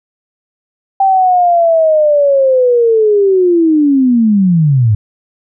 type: linear sweep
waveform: sine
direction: down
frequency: 784 to 100.7 Hz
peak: -6 dBFS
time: 1-4.95 s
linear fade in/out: 5 ms
effects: none